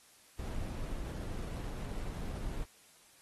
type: noise with sample-and-hold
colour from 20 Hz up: brown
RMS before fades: -39 dBFS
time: 0.39-2.64 s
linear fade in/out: 2 ms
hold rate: 4900 Hz
effects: white hiss -62 dBFS RMS until 3.21 s + AAC 32 kbps